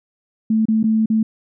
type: tone with dropouts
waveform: sine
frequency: 220 Hz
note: A3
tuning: in tune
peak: -13 dBFS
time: 0.5-1.23 s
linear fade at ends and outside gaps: 5 ms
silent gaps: 0.655-0.684 / 0.83-0.839 / 1.059-1.1 s
effects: none

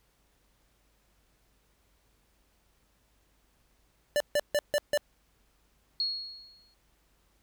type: tone bursts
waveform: square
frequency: 587.3 Hz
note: D5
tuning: in tune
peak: -24 dBFS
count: 5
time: 4.16-4.975 s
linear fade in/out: 0 ms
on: 43 ms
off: 150 ms
type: tone with exponential decay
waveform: sine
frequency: 4314 Hz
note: C#8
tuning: 48 cents flat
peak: -25 dBFS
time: 6-6.74 s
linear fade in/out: 1 ms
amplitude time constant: 160 ms
effects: added 50 Hz sine -70 dBFS peak until 7.42 s + pink hiss -70 dBFS RMS until 7.42 s

